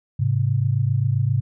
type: tone pair together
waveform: sine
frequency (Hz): 106.12 / 133.7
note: G#2 / C3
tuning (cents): +38 / +38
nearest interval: major third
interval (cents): 400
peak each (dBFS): -20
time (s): 0.19-1.41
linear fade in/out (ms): 10
effects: none